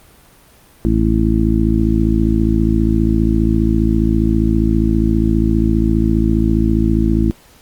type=harmonic tone; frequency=54.9 Hz; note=A1; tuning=3 cents flat; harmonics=1 / 2 / 3 / 4 / 5 / 6; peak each=-16 / -19 / -21 / -17 / -22 / -18 dBFS; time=0.85-7.31 s; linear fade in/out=0 ms; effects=pink hiss -47 dBFS RMS until 7.61 s + Opus 32 kbps